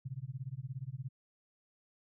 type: tone with tremolo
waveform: sine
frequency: 130.81 Hz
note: C3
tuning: in tune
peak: -35 dBFS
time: 0.05-1.09 s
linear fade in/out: 10 ms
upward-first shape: sine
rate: 17 Hz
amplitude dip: 100%
effects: none